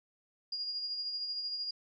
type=tone with tremolo; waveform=sine; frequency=4844 Hz; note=D#8; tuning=47 cents flat; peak=-33 dBFS; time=0.52-1.71 s; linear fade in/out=5 ms; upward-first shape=sine; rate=13 Hz; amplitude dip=40%; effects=none